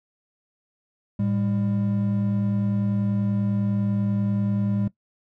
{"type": "tone pair together", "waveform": "triangle", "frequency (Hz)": [110, 200.2], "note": ["A2", "G3"], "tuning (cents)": [0, 37], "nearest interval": "minor seventh", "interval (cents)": 1037, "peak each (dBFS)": [-23, -21], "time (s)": [1.19, 4.88], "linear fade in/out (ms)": 5, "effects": ["noise-tail reverb RT60 0.1 s tail -18 dB re dry"]}